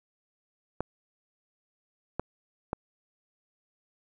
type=clicks; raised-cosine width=1 ms; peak=-15 dBFS; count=3; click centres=0.806 / 2.196 / 2.731 s; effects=none